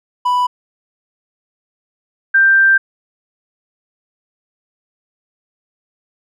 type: tone pair in turn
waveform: triangle / sine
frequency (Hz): 989 / 1574.9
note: B5 / G6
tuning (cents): +2 / +8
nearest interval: minor sixth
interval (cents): 806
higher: second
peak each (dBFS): -10 / -7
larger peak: second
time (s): 0.25-0.47 / 2.34-2.78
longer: second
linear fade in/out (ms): 10
effects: none